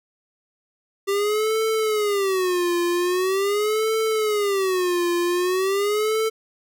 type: tone with vibrato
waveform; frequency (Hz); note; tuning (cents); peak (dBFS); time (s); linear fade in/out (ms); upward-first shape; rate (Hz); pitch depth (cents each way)
square; 392; G4; 0; -20; 1.07-6.3; 20; sine; 0.43; 210
effects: none